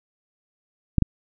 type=clicks; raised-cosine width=5 ms; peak=-4 dBFS; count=2; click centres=0.983 / 1.023 s; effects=none